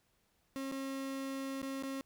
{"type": "tone with dropouts", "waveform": "35% pulse", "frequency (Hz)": 270, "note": "C#4", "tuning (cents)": -45, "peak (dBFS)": -36, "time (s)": [0.56, 2.01], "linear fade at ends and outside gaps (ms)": 0, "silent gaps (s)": [[0.715, 0.721], [1.617, 1.628], [1.825, 1.835]], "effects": ["pink hiss -75 dBFS RMS until 2.05 s"]}